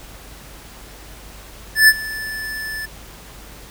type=tone with ADSR envelope; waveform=square; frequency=1749 Hz; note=A6; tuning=11 cents flat; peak=-6 dBFS; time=1.75-2.86 s; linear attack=130 ms; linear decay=48 ms; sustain=-20 dB; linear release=9 ms; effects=added 50 Hz sine -41 dBFS peak until 3.7 s + pink hiss -41 dBFS RMS until 3.7 s